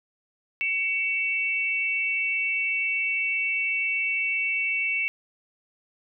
sine tone pair together, 2247 / 2675 Hz, C#7 / E7, +23 / +25 cents, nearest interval minor third, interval 302 cents, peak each -26 dBFS, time 0.61-5.08 s, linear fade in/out 0 ms, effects none

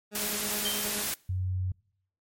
20% pulse tone with tremolo, 208.4 Hz, G#3, 6 cents sharp, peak -30 dBFS, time 0.11-1.08 s, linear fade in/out 50 ms, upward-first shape sine, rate 9.5 Hz, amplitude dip 50%
white noise, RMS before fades -31 dBFS, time 0.15-1.14 s, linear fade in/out 2 ms
sine tone with exponential decay, 3136 Hz, G7, in tune, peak -27 dBFS, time 0.65-1.04 s, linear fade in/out 5 ms, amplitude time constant 83 ms
sine tone, 92.5 Hz, F#2, in tune, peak -27 dBFS, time 1.29-1.72 s, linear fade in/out 5 ms
effects noise-tail reverb RT60 0.7 s tail -26 dB re dry + MP3 64 kbps

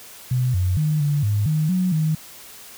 sine tone with pitch steps, 126.3 / 91.4 / 153.1 / 145.5 / 103.6 / 154.8 / 183.7 / 156.7 Hz, B2 / F#2 / D#3 / D3 / G#2 / D#3 / F#3 / D#3, +39 / -21 / -28 / -16 / -4 / -9 / -12 / +13 cents, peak -17 dBFS, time 0.31-2.15 s, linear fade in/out 5 ms, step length 230 ms, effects white hiss -42 dBFS RMS until 2.77 s

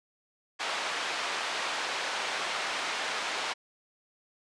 pink band-pass noise, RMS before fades -33 dBFS, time 0.59-3.54 s, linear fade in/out 20 ms, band 770 to 4400 Hz, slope 12 dB/octave, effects resampled to 22050 Hz

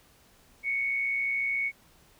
sine tone with amplitude modulation, 2217 Hz, C#7, in tune, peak -24 dBFS, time 0.63-1.72 s, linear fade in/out 50 ms, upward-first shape sine, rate 120 Hz, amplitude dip 45%, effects pink hiss -60 dBFS RMS until 2.19 s

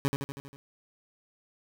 20% pulse tone with echo, 138.6 Hz, C#3, in tune, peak -19 dBFS, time 0.05-0.08 s, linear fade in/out 0 ms, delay 80 ms, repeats 6, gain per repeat -4 dB, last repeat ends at 0.56 s, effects none

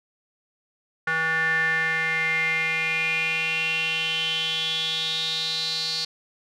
square tone with band-pass filter sweep, 161.4 Hz, E3, 36 cents flat, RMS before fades -25 dBFS, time 1.07-6.05 s, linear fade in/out 5 ms, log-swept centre 1600 to 4400 Hz, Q 8, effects none

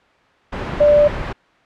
sine tone in noise, 589 Hz, D5, 5 cents sharp, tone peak -8 dBFS, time 0.8-1.08 s, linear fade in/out 10 ms, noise pink, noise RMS -24 dBFS, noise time 0.52-1.33 s, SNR +13 dB, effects white hiss -53 dBFS RMS until 1.65 s + low-pass 2000 Hz 12 dB/octave

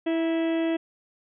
harmonic tone with a mistuned harmonic, 328.4 Hz, E4, 6 cents flat, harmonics 1 / 2 / 3 / 4 / 5 / 6 / 7 / 8 / 9 / 10, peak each -23 / -30 / -43 / -47 / -44 / -41 / -50 / -42 / -51 / -45 dBFS, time 0.06-0.77 s, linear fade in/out 10 ms, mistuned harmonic 3, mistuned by -34 cents, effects none

